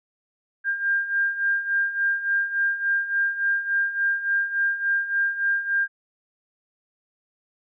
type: beating tone pair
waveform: sine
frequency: 1598 / 1601.5 Hz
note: G6 / G6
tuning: +33 / +37 cents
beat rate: 3.5 Hz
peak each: -27 / -22 dBFS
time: 0.64-5.88 s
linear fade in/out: 50 ms
effects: none